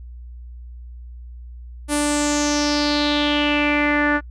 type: tone with low-pass filter sweep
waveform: sawtooth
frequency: 293.7 Hz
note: D4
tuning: in tune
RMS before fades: -19 dBFS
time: 1.88-4.21 s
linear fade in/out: 50 ms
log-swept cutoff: 10000 to 1600 Hz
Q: 4.9
effects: noise-tail reverb RT60 0.1 s tail -26 dB re dry + added 60 Hz sine -34 dBFS peak until 4.3 s